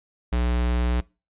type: tone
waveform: square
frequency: 60.3 Hz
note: B1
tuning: 41 cents flat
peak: -21 dBFS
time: 0.32-1.01 s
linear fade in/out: 10 ms
effects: noise-tail reverb RT60 0.3 s tail -23 dB re dry + resampled to 8000 Hz